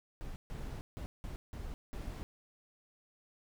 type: noise bursts at uneven times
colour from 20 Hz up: brown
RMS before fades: -42 dBFS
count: 6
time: 0.21-0.36 / 0.5-0.81 / 0.97-1.06 / 1.24-1.36 / 1.53-1.74 / 1.93-2.23 s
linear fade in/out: 0 ms
effects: none